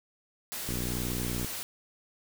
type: noise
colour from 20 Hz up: white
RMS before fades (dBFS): -37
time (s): 0.52-1.63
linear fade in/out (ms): 0
type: click train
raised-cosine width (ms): 3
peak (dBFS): -22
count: 47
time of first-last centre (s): 0.69-1.447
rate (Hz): 60.8
effects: none